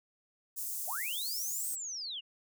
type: high-pass noise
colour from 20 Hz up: white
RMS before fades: -38 dBFS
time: 0.56-1.76 s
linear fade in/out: 20 ms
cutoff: 6800 Hz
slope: 24 dB/octave
type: linear two-way sweep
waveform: sine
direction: up then down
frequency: 554.4 to 8470 to 2741 Hz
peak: -37 dBFS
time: 0.87-2.21 s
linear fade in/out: 20 ms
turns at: 1.7 s
effects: none